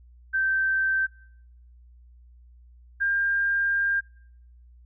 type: tone pair in turn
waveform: sine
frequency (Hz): 1556 / 1600.7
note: G6 / G6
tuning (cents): -13 / +36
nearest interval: unison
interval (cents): 49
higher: second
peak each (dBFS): -21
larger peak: neither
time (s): 0.33-1.07 / 3-4.01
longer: second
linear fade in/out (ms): 20
effects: noise-tail reverb RT60 0.8 s tail -26 dB re dry + added 60 Hz sine -49 dBFS peak until 4.85 s